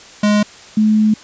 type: tone pair in turn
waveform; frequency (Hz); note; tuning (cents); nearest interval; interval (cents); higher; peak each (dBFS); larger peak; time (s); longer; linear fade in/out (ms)
square / sine; 208.5 / 215; G#3 / A3; +7 / -40; minor second; 53; second; -11 / -9; second; 0.23-0.43 / 0.77-1.14; second; 5
effects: white hiss -39 dBFS RMS until 1.23 s + resampled to 16000 Hz